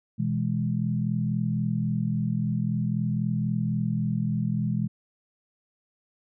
sine chord, E major, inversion second, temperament equal with one note detuned, 123.47 / 163.96 / 207.7 Hz, B2 / E3 / G#3, 0 / -9 / 0 cents, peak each -28 dBFS, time 0.18-4.88 s, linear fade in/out 20 ms, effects none

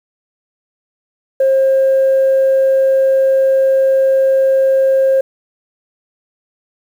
sine tone, 534 Hz, C5, 35 cents sharp, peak -7 dBFS, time 1.4-5.21 s, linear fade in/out 5 ms, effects tanh soft clip ceiling -6 dBFS + 7-bit

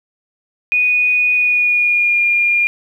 sine tone with pitch glide, 2474 to 2411 Hz, D#7 to D7, -10 to +45 cents, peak -11 dBFS, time 0.72-2.67 s, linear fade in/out 0 ms, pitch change -45 cents, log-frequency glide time 1.34-2.22 s, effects 8-bit

